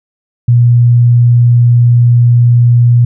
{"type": "tone", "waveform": "sine", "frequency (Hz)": 120.2, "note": "B2", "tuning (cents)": -46, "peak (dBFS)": -3, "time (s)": [0.48, 3.05], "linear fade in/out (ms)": 5, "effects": []}